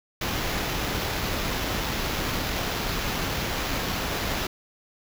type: noise with sample-and-hold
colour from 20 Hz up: pink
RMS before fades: -28 dBFS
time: 0.21-4.47 s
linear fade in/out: 5 ms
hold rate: 8820 Hz
effects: none